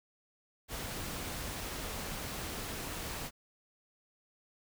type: noise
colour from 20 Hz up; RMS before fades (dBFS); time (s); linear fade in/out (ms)
pink; -40; 0.68-3.31; 50
effects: none